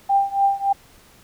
sine tone with tremolo, 792 Hz, G5, 18 cents sharp, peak -12 dBFS, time 0.09-0.73 s, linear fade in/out 10 ms, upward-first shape triangle, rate 3.5 Hz, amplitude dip 95%, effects pink hiss -51 dBFS RMS until 1.23 s

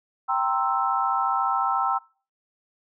sine chord, C dominant seventh, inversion second, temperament equal, 784 / 932.3 / 1046.5 / 1318.5 Hz, G5 / Bb5 / C6 / E6, 0 / 0 / 0 / 0 cents, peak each -26 / -28 / -28 / -25 dBFS, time 0.28-1.99 s, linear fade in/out 20 ms, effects noise-tail reverb RT60 0.4 s tail -24 dB re dry

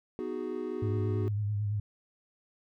triangle chord, G# minor seventh, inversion first, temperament equal, 246.9 / 311.1 / 370 / 415.3 Hz, B3 / D#4 / F#4 / G#4, 0 / 0 / 0 / 0 cents, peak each -38 / -38 / -34 / -37 dBFS, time 0.19-1.28 s, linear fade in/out 0 ms
sine tone with vibrato, 103.83 Hz, G#2, in tune, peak -28 dBFS, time 0.82-1.8 s, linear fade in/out 5 ms, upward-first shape sine, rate 9 Hz, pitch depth 43 cents each way
effects none

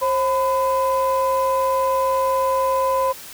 sine tone pair together, 533.4 / 1007 Hz, C5 / B5, +33 / +33 cents, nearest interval major seventh, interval 1100 cents, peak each -18 dBFS, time 0.01-3.13 s, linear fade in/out 20 ms, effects tanh soft clip ceiling -12 dBFS + white hiss -38 dBFS RMS until 3.33 s

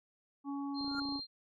harmonic tone, 280.1 Hz, C#4, 18 cents sharp, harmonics 1 / 3 / 4, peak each -36 / -46 / -48 dBFS, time 0.44-1.21 s, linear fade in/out 50 ms
sine tone, 4186 Hz, C8, in tune, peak -39 dBFS, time 0.74-1.27 s, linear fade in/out 50 ms
click train, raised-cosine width 2 ms, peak -39 dBFS, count 12, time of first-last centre 0.81-1.193 s, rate 28.7 Hz
triangle tone with exponential growth, 1396.9 Hz, F6, in tune, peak -31 dBFS, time 0.84-1 s, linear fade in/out 5 ms, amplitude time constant 34 ms
effects MP3 64 kbps

